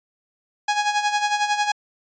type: tone with tremolo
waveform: sawtooth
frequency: 830.6 Hz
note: G#5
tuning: in tune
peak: -13 dBFS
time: 0.68-1.72 s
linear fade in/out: 5 ms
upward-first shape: sine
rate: 11 Hz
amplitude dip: 65%
effects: resampled to 16000 Hz